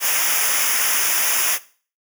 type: noise with comb filter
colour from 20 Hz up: white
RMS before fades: -19 dBFS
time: 0-1.59 s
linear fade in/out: 50 ms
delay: 0.24 ms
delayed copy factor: -1
effects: noise-tail reverb RT60 0.4 s tail -17 dB re dry